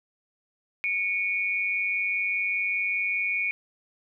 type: tone pair together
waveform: sine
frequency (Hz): 2230 / 2425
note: C#7 / D#7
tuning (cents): +10 / -45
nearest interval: minor second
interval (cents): 145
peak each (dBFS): -27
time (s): 0.84-3.51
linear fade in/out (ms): 0
effects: none